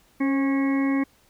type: harmonic tone with a mistuned harmonic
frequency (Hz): 274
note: C#4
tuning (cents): -20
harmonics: 1 / 2 / 3 / 4 / 6 / 7 / 8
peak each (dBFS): -20 / -35 / -39 / -35 / -42 / -37 / -35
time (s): 0.2-1.04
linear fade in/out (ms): 10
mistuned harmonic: 2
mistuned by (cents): -38
effects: pink hiss -60 dBFS RMS until 1.29 s